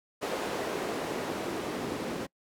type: noise with band-pass filter sweep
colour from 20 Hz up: white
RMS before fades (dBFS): -34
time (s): 0.21-2.27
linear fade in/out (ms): 20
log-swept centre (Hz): 460 to 280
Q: 1.3
effects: noise-tail reverb RT60 0.1 s tail -25 dB re dry